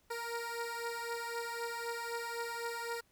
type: beating tone pair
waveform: 15% pulse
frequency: 466.2 / 470.1 Hz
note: A#4 / A#4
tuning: 0 / +15 cents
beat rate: 3.9 Hz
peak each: -33 / -36 dBFS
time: 0.1-3.01 s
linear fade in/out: 10 ms
effects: pink hiss -71 dBFS RMS until 3.11 s